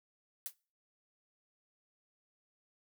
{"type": "noise with exponential decay", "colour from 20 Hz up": "blue", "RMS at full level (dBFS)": -36, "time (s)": [0.46, 0.54], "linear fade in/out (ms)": 0, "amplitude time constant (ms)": 17, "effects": ["noise-tail reverb RT60 0.4 s tail -24 dB re dry"]}